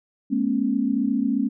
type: tone cluster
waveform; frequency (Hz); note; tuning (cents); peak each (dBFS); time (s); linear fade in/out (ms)
sine; 211.3 / 239.4 / 273.9; G#3 / A#3 / C#4; +30 / +46 / -21; -25 / -24 / -23; 0.3-1.49; 20
effects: none